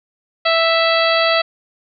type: harmonic tone with a mistuned harmonic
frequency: 659.3 Hz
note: E5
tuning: in tune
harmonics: 1 / 2 / 3 / 4 / 5 / 6 / 7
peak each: -16 / -19 / -21 / -22 / -23 / -24 / -24 dBFS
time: 0.45-1.42 s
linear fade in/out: 10 ms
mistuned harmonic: 7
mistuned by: -20 cents
effects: none